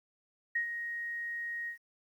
sine tone with ADSR envelope, 1876 Hz, A#6, 11 cents sharp, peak -27 dBFS, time 0.55-1.78 s, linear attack 8 ms, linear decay 100 ms, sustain -8 dB, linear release 100 ms, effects 11-bit

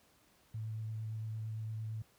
sine tone with vibrato, 110 Hz, A2, in tune, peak -37 dBFS, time 0.54-2.02 s, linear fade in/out 5 ms, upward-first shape sine, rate 8.8 Hz, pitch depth 13 cents each way, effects pink hiss -68 dBFS RMS until 2.18 s + high-pass 60 Hz 12 dB/octave

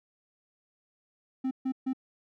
triangle tone bursts, 261.6 Hz, C4, in tune, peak -25 dBFS, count 3, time 1.44-1.933 s, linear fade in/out 10 ms, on 71 ms, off 140 ms, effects none

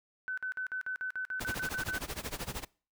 sine tone bursts, 1514 Hz, F#6, 39 cents sharp, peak -33 dBFS, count 12, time 0.28-1.981 s, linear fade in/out 0 ms, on 95 ms, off 51 ms
pink noise with tremolo, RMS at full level -36 dBFS, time 1.4-2.65 s, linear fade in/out 10 ms, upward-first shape sine, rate 13 Hz, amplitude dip 90%
effects noise-tail reverb RT60 0.4 s tail -24 dB re dry

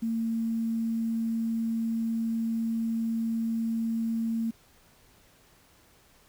sine tone with quantisation, 227 Hz, A#3, 46 cents flat, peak -26 dBFS, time 0.02-4.51 s, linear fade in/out 10 ms, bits 9, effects pink hiss -60 dBFS RMS until 6.28 s

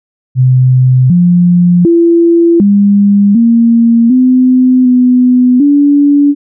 sine tone with pitch steps, 128.2 / 176.1 / 338.3 / 201.9 / 231.9 / 254.7 / 249.9 / 287 Hz, C3 / F3 / E4 / G#3 / A#3 / C4 / B3 / D4, -35 / +15 / +45 / -49 / -9 / -46 / +21 / -40 cents, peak -3 dBFS, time 0.35-6.35 s, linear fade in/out 50 ms, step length 750 ms, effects none

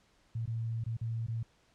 sine tone with dropouts, 114.1 Hz, A#2, 37 cents flat, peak -32 dBFS, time 0.35-1.43 s, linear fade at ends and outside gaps 5 ms, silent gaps 0.458-0.475 / 0.839-0.862 / 0.969-1.012 / 1.266-1.282 s, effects pink hiss -68 dBFS RMS until 1.74 s + low-pass 7000 Hz 12 dB/octave

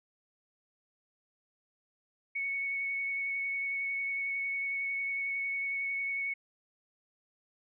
sine tone with vibrato, 2217 Hz, C#7, in tune, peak -31 dBFS, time 2.35-6.34 s, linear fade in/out 10 ms, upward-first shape triangle, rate 11 Hz, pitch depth 14 cents each way, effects none

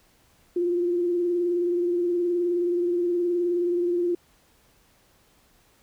sine tone with vibrato, 350 Hz, F4, 4 cents sharp, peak -21 dBFS, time 0.56-4.15 s, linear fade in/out 5 ms, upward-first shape triangle, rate 19 Hz, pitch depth 40 cents each way, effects pink hiss -61 dBFS RMS until 5.82 s

